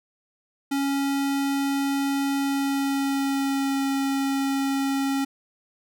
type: tone with pitch glide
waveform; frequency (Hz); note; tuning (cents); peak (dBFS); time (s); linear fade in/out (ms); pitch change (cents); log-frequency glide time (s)
square; 277.2 to 273.4; C#4 to C#4; 0 to -24; -23; 0.71-5.25; 10; -24; 2.38-3.82
effects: none